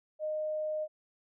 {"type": "tone", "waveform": "sine", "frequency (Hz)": 616, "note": "D#5", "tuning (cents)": -17, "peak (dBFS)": -31, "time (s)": [0.19, 0.88], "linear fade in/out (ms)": 50, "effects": []}